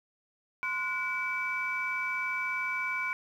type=tone cluster; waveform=sine; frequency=1039 / 1457 / 2300 Hz; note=C6 / F#6 / D7; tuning=-12 / -27 / -37 cents; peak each=-36 / -35 / -31 dBFS; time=0.63-3.13 s; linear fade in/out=0 ms; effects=tanh soft clip ceiling -21 dBFS + 10-bit